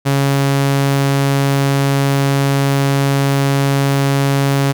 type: tone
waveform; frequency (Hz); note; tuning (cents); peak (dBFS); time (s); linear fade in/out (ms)
sawtooth; 138.59; C#3; 0; -8; 0.05-4.73; 20
effects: none